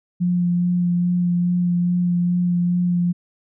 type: tone with vibrato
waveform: sine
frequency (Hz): 176.3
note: F3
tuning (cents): +17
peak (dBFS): -16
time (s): 0.2-3.13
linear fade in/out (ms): 20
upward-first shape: sine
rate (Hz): 2.4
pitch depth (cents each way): 14
effects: none